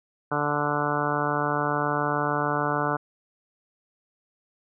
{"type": "harmonic tone", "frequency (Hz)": 146.83, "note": "D3", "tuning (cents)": 0, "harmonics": [1, 2, 3, 4, 5, 6, 7, 8, 9, 10], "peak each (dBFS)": [-32, -32, -32, -32, -32, -32, -32, -32, -32, -32], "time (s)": [0.31, 2.97], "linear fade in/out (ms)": 10, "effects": []}